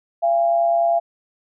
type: tone pair together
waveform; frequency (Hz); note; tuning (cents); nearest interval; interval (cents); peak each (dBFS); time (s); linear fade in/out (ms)
sine; 681.1 / 811; F5 / G#5; -44 / -41; minor third; 303; -15 / -24; 0.22-1; 20
effects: none